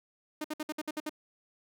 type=tone bursts; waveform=sawtooth; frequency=305.8 Hz; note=D#4; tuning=30 cents flat; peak=-29 dBFS; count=8; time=0.41-1.095 s; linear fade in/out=5 ms; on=34 ms; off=59 ms; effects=none

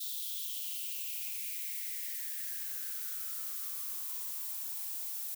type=noise with high-pass filter sweep; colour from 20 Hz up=violet; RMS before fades=-39 dBFS; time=0-5.35 s; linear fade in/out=10 ms; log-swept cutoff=3700 to 700 Hz; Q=6; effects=none

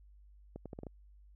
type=accelerating click train; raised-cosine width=2 ms; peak=-30 dBFS; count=6; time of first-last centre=0.56-0.868 s; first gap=97 ms; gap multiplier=0.77; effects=added 50 Hz sine -56 dBFS peak until 1.35 s

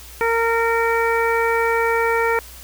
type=harmonic tone; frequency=460 Hz; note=A#4; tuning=23 cents flat; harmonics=1 / 2 / 3 / 4 / 5; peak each=-19 / -22 / -24 / -25 / -26 dBFS; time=0.21-2.39 s; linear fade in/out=0 ms; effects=added 60 Hz sine -41 dBFS peak until 2.63 s + white hiss -41 dBFS RMS until 2.63 s

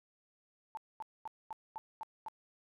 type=tone bursts; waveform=sine; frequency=880 Hz; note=A5; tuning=in tune; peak=-39 dBFS; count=7; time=0.75-2.284 s; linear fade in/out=0 ms; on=22 ms; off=230 ms; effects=none

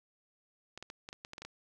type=clicks; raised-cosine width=0.2 ms; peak=-27 dBFS; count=10; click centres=0.776 / 0.826 / 0.901 / 1.089 / 1.129 / 1.249 / 1.334 / 1.381 / 1.42 / 1.45 s; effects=none

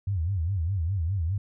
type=tone with vibrato; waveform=sine; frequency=89.4 Hz; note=F2; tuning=41 cents sharp; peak=-24 dBFS; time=0.07-1.38 s; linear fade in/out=5 ms; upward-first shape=sine; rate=4.9 Hz; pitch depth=220 cents each way; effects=none

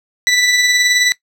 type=tone with tremolo; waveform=20% pulse; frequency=1975.5 Hz; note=B6; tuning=in tune; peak=-4 dBFS; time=0.27-1.12 s; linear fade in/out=0 ms; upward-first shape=sine; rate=19 Hz; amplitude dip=35%; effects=noise-tail reverb RT60 0.1 s tail -19 dB re dry + low-pass 10000 Hz 12 dB/octave

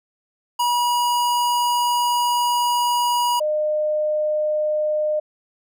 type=tone pair in turn; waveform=square / sine; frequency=966 / 608.5 Hz; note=B5 / D#5; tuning=-39 / -39 cents; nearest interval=minor sixth; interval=800 cents; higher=first; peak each=-18 dBFS; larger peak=neither; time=0.59-3.4 / 3.4-5.2 s; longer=first; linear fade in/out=10 ms; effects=none

